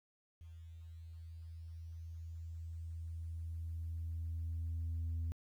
sine tone with level ramp, 82.41 Hz, E2, in tune, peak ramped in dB -50 to -33 dBFS, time 0.41-5.32 s, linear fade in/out 0 ms, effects tanh soft clip ceiling -34 dBFS + 12-bit

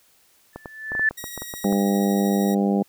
sine tone with exponential growth, 1752 Hz, A6, 8 cents flat, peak -14 dBFS, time 0.53-1.09 s, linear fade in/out 2 ms, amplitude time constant 120 ms
clicks, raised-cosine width 1 ms, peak -19 dBFS, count 12, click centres 0.56 / 0.658 / 0.919 / 0.951 / 0.995 / 1.11 / 1.241 / 1.377 / 1.42 / 1.539 / 1.643 / 1.726 s
5% pulse tone with tremolo, 1904 Hz, A#6, 36 cents sharp, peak -22 dBFS, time 1.17-2.55 s, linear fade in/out 10 ms, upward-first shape sine, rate 13 Hz, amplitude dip 25%
harmonic tone, 100 Hz, G2, 35 cents sharp, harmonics 2 / 3 / 4 / 5 / 6 / 7 / 8, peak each -19 / -27 / -27 / -29 / -33 / -33 / -31 dBFS, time 1.64-2.83 s, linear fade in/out 10 ms
effects white hiss -59 dBFS RMS until 2.88 s

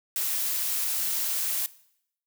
blue noise, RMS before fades -28 dBFS, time 0.16-1.66 s, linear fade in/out 0 ms, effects noise-tail reverb RT60 0.7 s tail -19 dB re dry

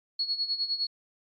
sine tone with tremolo, 4351 Hz, C#8, 33 cents flat, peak -24 dBFS, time 0.19-0.87 s, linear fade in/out 5 ms, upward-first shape sine, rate 9.8 Hz, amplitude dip 75%, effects MP3 48 kbps

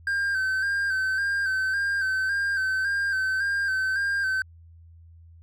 triangle tone with vibrato, 1568 Hz, G6, in tune, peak -21 dBFS, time 0.07-4.42 s, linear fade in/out 2 ms, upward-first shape square, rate 1.8 Hz, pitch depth 37 cents each way, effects added 83 Hz sine -47 dBFS peak until 5.42 s

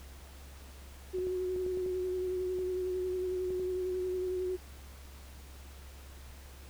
sine tone with vibrato, 367.5 Hz, F#4, 12 cents flat, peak -31 dBFS, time 1.13-4.57 s, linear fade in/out 20 ms, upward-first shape sine, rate 11 Hz, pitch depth 22 cents each way
clicks, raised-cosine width 2 ms, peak -33 dBFS, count 9, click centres 1.185 / 1.269 / 1.562 / 1.664 / 1.773 / 1.862 / 2.588 / 3.505 / 3.597 s
effects added 68 Hz sine -48 dBFS peak until 6.69 s + pink hiss -55 dBFS RMS until 6.69 s

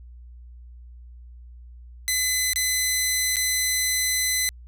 10% pulse tone with dropouts, 2020 Hz, B6, 39 cents sharp, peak -12 dBFS, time 2.08-4.49 s, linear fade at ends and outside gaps 0 ms, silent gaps 2.533-2.559 / 3.359-3.367 s, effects added 60 Hz sine -41 dBFS peak until 4.67 s

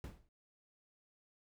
brown noise with exponential decay, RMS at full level -40 dBFS, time 0.04-0.29 s, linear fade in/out 1 ms, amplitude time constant 54 ms, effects none

